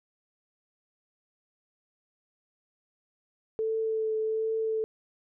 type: tone with vibrato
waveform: sine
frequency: 440.6 Hz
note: A4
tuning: 2 cents sharp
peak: -26 dBFS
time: 3.59-4.84 s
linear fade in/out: 0 ms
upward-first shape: triangle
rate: 1.3 Hz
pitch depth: 17 cents each way
effects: none